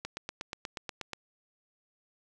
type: click train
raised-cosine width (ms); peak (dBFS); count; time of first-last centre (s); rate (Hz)
0.2; -19; 10; 0.05-1.133; 8.31
effects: none